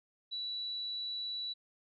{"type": "tone", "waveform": "sine", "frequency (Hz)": 3939, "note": "B7", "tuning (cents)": -5, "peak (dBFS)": -36, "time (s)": [0.31, 1.54], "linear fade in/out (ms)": 20, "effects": []}